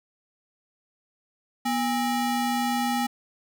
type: ring-modulated tone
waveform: square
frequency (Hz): 529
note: C5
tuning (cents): +19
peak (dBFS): -21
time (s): 1.65-3.07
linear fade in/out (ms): 10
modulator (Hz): 286
effects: none